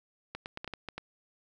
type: clicks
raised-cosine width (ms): 0.3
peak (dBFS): -22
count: 8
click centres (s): 0.35 / 0.459 / 0.574 / 0.645 / 0.677 / 0.737 / 0.887 / 0.98
effects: none